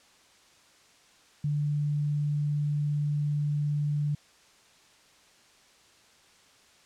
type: tone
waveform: sine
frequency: 147.1 Hz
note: D3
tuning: 3 cents sharp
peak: -25 dBFS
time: 1.44-4.15 s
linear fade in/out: 5 ms
effects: white hiss -59 dBFS RMS until 6.85 s + low-pass 7000 Hz 12 dB/octave